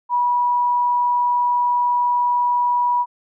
sine tone, 973 Hz, B5, 26 cents flat, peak -15 dBFS, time 0.09-3.06 s, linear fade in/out 50 ms, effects none

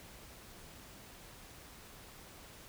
silence, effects pink hiss -54 dBFS RMS until 2.68 s

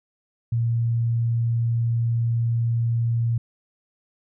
sine tone, 116.54 Hz, A#2, in tune, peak -19 dBFS, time 0.52-3.38 s, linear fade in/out 5 ms, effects none

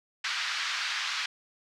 pink band-pass noise, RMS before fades -32 dBFS, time 0.24-1.26 s, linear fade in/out 5 ms, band 1300 to 5200 Hz, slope 24 dB/octave, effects none

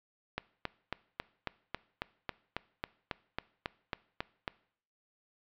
click train, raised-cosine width 0.3 ms, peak -17 dBFS, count 16, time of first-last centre 0.38-4.478 s, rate 3.66 Hz, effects noise-tail reverb RT60 0.6 s tail -21 dB re dry + low-pass 4000 Hz 12 dB/octave

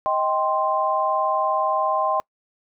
sine chord, C minor, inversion first, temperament just, 627.9 / 784.9 / 1046.5 Hz, Eb5 / G5 / C6, +16 / +2 / 0 cents, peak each -24 / -24 / -22 dBFS, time 0.06-2.2 s, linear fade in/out 0 ms, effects noise-tail reverb RT60 0.1 s tail -26 dB re dry

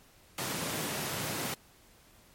pink high-pass noise, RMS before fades -35 dBFS, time 0.38-1.54 s, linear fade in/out 2 ms, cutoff 110 Hz, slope 24 dB/octave, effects pink hiss -60 dBFS RMS until 2.34 s + MP3 64 kbps

